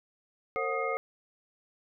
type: tone cluster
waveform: sine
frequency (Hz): 456.7 / 535 / 732 / 1245 / 2134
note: A#4 / C5 / F#5 / D#6 / C7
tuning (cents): -36 / +38 / -19 / +1 / +34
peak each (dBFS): -34 / -34 / -37 / -34 / -36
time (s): 0.56-0.97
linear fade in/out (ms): 0
effects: none